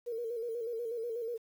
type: tone with vibrato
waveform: sine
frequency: 464.7 Hz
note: A#4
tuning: 5 cents flat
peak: -34 dBFS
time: 0.06-1.38 s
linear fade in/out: 20 ms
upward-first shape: square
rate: 8.2 Hz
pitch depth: 56 cents each way
effects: 10-bit